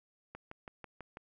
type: click train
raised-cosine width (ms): 0.5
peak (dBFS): -30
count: 6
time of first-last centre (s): 0.35-1.171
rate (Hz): 6.09
effects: none